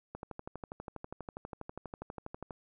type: click train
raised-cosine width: 1 ms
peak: -27 dBFS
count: 30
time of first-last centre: 0.15-2.508 s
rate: 12.3 Hz
effects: none